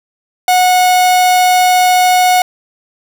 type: tone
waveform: 45% pulse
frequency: 731 Hz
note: F#5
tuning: 21 cents flat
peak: -7 dBFS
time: 0.48-2.42 s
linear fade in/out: 2 ms
effects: none